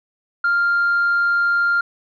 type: tone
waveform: sine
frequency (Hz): 1396.9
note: F6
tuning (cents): 0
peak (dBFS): -13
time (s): 0.44-1.81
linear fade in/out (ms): 5
effects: tanh soft clip ceiling -12 dBFS